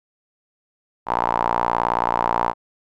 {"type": "tone with band-pass filter", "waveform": "sawtooth", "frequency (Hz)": 58.8, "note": "A#1", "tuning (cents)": 16, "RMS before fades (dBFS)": -21, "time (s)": [1.06, 2.54], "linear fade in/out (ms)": 50, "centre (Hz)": 930, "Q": 5.2, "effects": []}